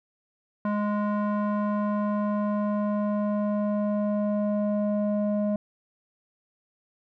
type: tone with low-pass filter sweep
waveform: square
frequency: 207.7 Hz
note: G#3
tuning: in tune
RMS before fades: -26 dBFS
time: 0.65-5.56 s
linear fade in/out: 2 ms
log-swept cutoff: 1200 to 600 Hz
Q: 2.1
effects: none